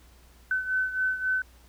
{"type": "beating tone pair", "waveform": "sine", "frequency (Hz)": [1516, 1519.7], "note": ["F#6", "F#6"], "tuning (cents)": [42, 46], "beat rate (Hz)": 3.7, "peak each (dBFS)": [-26, -31], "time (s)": [0.51, 1.42], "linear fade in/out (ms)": 2, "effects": ["added 60 Hz sine -53 dBFS peak until 1.68 s", "pink hiss -59 dBFS RMS until 1.68 s"]}